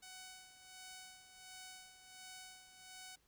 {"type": "tone with tremolo", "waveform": "5% pulse", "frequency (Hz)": 747, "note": "F#5", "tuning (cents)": 16, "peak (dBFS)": -39, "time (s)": [0.02, 3.16], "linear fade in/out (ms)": 10, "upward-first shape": "sine", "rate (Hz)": 1.4, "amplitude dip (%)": 65, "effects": ["pink hiss -75 dBFS RMS until 3.27 s"]}